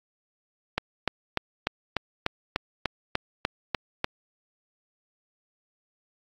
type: click train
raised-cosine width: 0.3 ms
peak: -8 dBFS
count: 12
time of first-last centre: 0.78-4.044 s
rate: 3.37 Hz
effects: AAC 48 kbps